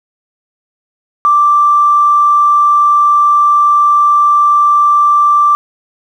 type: tone with tanh clipping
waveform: triangle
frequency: 1174.7 Hz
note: D6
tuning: in tune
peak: -5 dBFS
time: 1.25-5.55 s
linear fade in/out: 0 ms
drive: 3 dB
effects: none